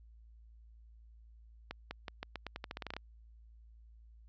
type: accelerating click train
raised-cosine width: 0.3 ms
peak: -24 dBFS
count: 15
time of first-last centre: 1.71-2.966 s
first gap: 200 ms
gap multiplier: 0.86
effects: added 56 Hz sine -55 dBFS peak until 4.28 s + resampled to 16000 Hz